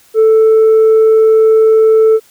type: tone with tanh clipping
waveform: sine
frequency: 440.9 Hz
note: A4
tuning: 4 cents sharp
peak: -5 dBFS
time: 0.14-2.2 s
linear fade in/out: 50 ms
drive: 1 dB
effects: white hiss -47 dBFS RMS until 2.3 s